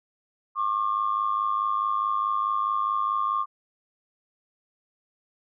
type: tone pair together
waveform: sine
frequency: 1082.3 / 1187 Hz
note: C#6 / D6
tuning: -42 / +18 cents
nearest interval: major second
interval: 160 cents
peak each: -25 dBFS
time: 0.55-3.46 s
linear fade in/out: 50 ms
effects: tanh soft clip ceiling -15 dBFS